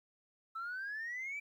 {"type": "exponential sweep", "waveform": "sine", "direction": "up", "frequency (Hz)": [1308, 2349], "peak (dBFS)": -37, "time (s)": [0.55, 1.4], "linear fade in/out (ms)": 10, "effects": ["tanh soft clip ceiling -36 dBFS", "12-bit"]}